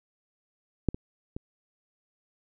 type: clicks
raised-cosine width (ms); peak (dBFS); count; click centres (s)
3; -10 / -23 / -22; 3; 0.887 / 0.945 / 1.365
effects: none